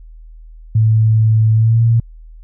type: tone with pitch glide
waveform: sine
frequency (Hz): 110.2 to 115.15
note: A2 to A#2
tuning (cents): +3 to -21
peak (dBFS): -8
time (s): 0.75-2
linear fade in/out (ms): 5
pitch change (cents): +76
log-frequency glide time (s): 1.54-1.82
effects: added 40 Hz sine -34 dBFS peak until 2.43 s